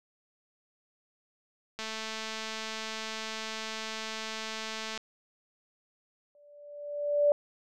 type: click train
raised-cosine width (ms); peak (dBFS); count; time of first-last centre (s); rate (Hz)
0.2; -20; 702; 1.79-4.976; 220
type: tone with exponential growth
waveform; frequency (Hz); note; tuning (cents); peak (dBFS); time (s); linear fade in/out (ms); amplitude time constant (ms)
sine; 583; D5; -13; -18; 6.35-7.32; 1; 210
effects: none